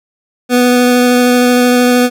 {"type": "tone with vibrato", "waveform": "25% pulse", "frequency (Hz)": 246.9, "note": "B3", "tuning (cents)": 0, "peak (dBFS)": -3, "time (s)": [0.49, 2.1], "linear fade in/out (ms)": 50, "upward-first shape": "sine", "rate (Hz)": 13, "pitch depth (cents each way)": 9, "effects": []}